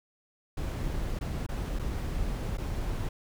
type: noise with dropouts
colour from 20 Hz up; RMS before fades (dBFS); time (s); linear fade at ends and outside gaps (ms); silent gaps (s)
brown; -32; 0.57-3.09; 5; 1.19-1.21 / 1.465-1.488 / 1.79-1.794 / 2.573-2.581
effects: none

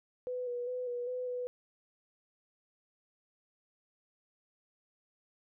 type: tone with pitch steps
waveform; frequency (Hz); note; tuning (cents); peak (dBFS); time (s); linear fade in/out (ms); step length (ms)
sine; 499.8 / 485.9 / 501 / 485.6 / 502 / 495; B4 / B4 / B4 / B4 / B4 / B4; +21 / -28 / +25 / -29 / +28 / +4; -34; 0.27-1.47; 0; 200
effects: none

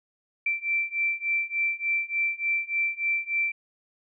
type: beating tone pair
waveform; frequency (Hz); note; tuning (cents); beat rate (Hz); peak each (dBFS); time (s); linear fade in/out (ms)
sine; 2341 / 2344.4; D7 / D7; -6 / -4; 3.4; -28 / -27; 0.46-3.52; 5
effects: none

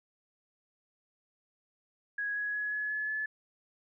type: tone with pitch steps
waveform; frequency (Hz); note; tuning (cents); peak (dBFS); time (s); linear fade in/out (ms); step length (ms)
sine; 1661.2 / 1673.7 / 1686.3 / 1699 / 1711.9 / 1724.8; G#6 / G#6 / G#6 / G#6 / A6 / A6; 0 / +13 / +26 / +39 / -48 / -35; -31; 2.18-3.26; 5; 180
effects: none

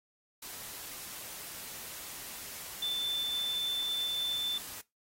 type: tone in noise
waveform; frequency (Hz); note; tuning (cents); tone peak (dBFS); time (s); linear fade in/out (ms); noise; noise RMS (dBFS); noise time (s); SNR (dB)
sine; 3531; A7; +5; -30; 2.82-4.58; 5; white; -44; 0.42-4.81; +11
effects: noise-tail reverb RT60 0.2 s tail -20 dB re dry + AAC 48 kbps

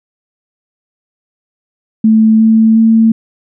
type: tone with pitch steps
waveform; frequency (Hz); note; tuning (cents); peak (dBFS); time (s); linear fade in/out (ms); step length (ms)
sine; 220 / 222.2 / 224.4; A3 / A3 / A3; 0 / +17 / +34; -4; 2.04-3.12; 5; 360
effects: none

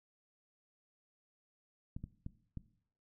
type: clicks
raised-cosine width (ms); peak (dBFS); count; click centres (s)
5; -30; 4; 1.965 / 2.04 / 2.264 / 2.573
effects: noise-tail reverb RT60 0.6 s tail -17 dB re dry

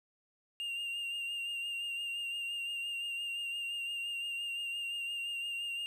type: tone with vibrato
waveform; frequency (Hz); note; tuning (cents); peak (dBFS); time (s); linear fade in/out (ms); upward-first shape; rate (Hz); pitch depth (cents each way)
triangle; 2794; F7; 0; -34; 0.6-5.86; 0; sine; 5.8; 26
effects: 12-bit

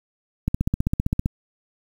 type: click train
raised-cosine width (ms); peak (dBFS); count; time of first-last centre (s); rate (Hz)
5; -8; 13; 0.48-1.259; 15.4
effects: 7-bit

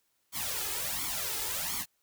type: noise with flanger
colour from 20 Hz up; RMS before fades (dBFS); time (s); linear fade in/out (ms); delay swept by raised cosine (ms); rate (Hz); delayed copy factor
white; -34; 0.32-1.86; 50; 0.9 to 2.4; 1.4; +0.8
effects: white hiss -75 dBFS RMS until 2.02 s

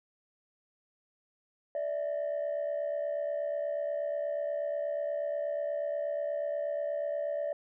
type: tone pair together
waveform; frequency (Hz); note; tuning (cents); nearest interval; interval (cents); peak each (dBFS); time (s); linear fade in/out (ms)
sine; 583 / 651.3; D5 / E5; -13 / -21; major second; 192; -30 / -34; 1.75-7.53; 2
effects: tanh soft clip ceiling -27 dBFS

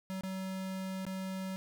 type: tone with dropouts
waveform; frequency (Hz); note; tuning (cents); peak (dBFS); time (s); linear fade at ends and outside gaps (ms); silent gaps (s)
square; 189.4; F#3; +41; -37; 0.1-1.56; 0; 0.209-0.235 / 1.052-1.066
effects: none

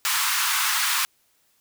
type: high-pass noise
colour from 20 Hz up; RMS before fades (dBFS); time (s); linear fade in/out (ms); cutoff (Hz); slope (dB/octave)
pink; -23; 0.05-1.05; 0; 960; 48
effects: white hiss -65 dBFS RMS until 1.6 s

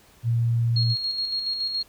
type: tone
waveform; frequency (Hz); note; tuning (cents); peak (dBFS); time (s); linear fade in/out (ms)
sine; 116.9; A#2; +5; -19; 0.23-0.96; 50
type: tone with tremolo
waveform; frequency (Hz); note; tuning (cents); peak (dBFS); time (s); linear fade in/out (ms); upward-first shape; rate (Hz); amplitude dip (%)
sine; 4282; C8; +39; -23; 0.76-1.83; 5; square; 7.1; 40
effects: pink hiss -55 dBFS RMS until 1.88 s

